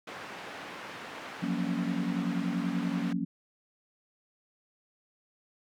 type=band-pass noise; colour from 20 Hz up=white; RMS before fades=-43 dBFS; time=0.07-3.13 s; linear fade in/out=5 ms; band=170 to 1900 Hz; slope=12 dB/octave
type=chord; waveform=sine; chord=Gb major seventh; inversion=third; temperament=equal; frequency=174.61 / 185 / 233.1 / 277.2 Hz; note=F3 / Gb3 / Bb3 / Db4; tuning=0 / 0 / 0 / 0 cents; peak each=-34 dBFS; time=1.42-3.25 s; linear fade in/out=10 ms
effects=none